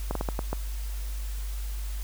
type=slowing click train; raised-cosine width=1 ms; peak=-15 dBFS; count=6; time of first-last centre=0.11-0.53 s; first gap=43 ms; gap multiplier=1.34; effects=added 50 Hz sine -30 dBFS peak until 2.03 s + white hiss -46 dBFS RMS until 2.03 s